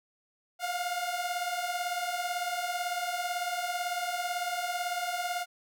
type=beating tone pair; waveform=sawtooth; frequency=698.5 / 716.5 Hz; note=F5 / F5; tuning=0 / +44 cents; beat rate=18 Hz; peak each=-31 / -29 dBFS; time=0.59-5.46 s; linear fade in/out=50 ms; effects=none